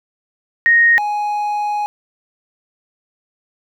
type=tone pair in turn; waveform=sine / triangle; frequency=1864.7 / 832.7 Hz; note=A#6 / G#5; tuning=0 / +4 cents; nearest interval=octave + major second; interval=1396 cents; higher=first; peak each=-8 / -15 dBFS; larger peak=first; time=0.66-0.98 / 0.98-1.86 s; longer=second; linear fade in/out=0 ms; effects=none